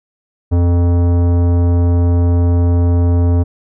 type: tone with tanh clipping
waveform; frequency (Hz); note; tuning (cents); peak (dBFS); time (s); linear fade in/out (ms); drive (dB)
sine; 86.9; F2; -8; -11; 0.51-3.44; 20; 16
effects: none